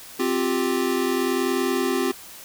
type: chord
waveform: square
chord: C suspended fourth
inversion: none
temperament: equal with one note detuned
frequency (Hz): 261.6 / 351.3 / 392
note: C4 / F4 / G4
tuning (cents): 0 / +10 / 0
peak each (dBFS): -26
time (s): 0.19-2.12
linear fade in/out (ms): 10
effects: white hiss -42 dBFS RMS until 2.44 s